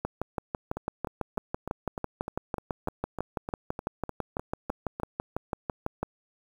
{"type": "two click trains", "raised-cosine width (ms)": 1, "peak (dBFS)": [-20, -15], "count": [15, 37], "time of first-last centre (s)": [[0.77, 5], [0.05, 6.03]], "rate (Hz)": [3.31, 6.02], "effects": ["8-bit"]}